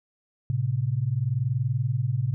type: tone pair together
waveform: sine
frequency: 112.25 / 132.9 Hz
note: A2 / C3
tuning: +35 / +27 cents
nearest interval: minor third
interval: 292 cents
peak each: -26 / -25 dBFS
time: 0.5-2.34 s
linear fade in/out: 0 ms
effects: none